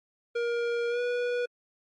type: tone with pitch glide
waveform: square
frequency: 472.3 to 487 Hz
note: A#4 to B4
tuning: +23 to -24 cents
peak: -27 dBFS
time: 0.35-1.46 s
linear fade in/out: 10 ms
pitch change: +53 cents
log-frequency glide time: 0.89-1 s
effects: low-pass 3000 Hz 12 dB/octave + MP3 48 kbps